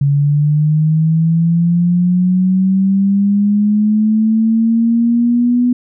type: linear sweep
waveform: sine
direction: up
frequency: 140 to 246.9 Hz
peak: -9 dBFS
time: 0.01-5.73 s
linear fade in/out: 5 ms
effects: none